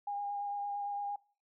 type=tone with vibrato; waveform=sine; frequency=812 Hz; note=G#5; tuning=39 cents flat; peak=-34 dBFS; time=0.07-1.16 s; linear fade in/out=5 ms; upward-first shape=sine; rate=8.8 Hz; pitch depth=13 cents each way; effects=noise-tail reverb RT60 0.4 s tail -22 dB re dry